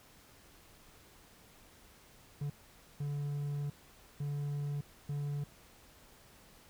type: tone bursts at uneven times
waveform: triangle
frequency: 144.3 Hz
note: D3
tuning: 30 cents flat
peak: -32 dBFS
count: 4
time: 2.41-2.5 / 3-3.7 / 4.2-4.81 / 5.09-5.44 s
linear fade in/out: 5 ms
effects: pink hiss -60 dBFS RMS until 6.69 s